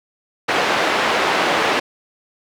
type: band-pass noise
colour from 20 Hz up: pink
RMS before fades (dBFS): -18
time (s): 0.48-1.8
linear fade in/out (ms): 10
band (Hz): 420 to 2900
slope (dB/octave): 12
effects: none